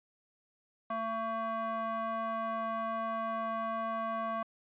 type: tone with band-pass filter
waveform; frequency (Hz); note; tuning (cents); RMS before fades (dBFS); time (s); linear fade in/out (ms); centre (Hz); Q
square; 224.7; A3; +37; -35; 0.9-4.43; 5; 950; 6.3
effects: resampled to 8000 Hz